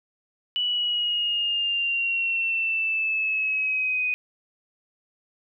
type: exponential sweep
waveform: sine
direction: down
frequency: 2960 to 2489 Hz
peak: -22 dBFS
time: 0.56-4.14 s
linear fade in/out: 0 ms
effects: none